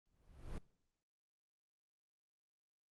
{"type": "noise with exponential growth", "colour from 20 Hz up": "brown", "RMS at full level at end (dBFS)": -41, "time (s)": [0.07, 0.58], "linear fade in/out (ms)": 1, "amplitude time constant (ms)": 110, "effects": ["noise-tail reverb RT60 0.8 s tail -22 dB re dry", "Opus 32 kbps"]}